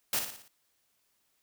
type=noise with echo; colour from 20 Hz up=white; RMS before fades=-29 dBFS; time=0.13-0.19 s; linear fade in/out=2 ms; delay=58 ms; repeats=5; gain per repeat=-6 dB; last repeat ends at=0.48 s; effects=white hiss -74 dBFS RMS until 1.42 s